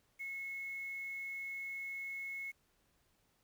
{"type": "tone with quantisation", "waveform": "sine", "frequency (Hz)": 2183, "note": "C#7", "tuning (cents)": -27, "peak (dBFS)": -40, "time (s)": [0.19, 2.52], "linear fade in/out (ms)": 20, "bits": 10, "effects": ["pink hiss -75 dBFS RMS until 3.43 s"]}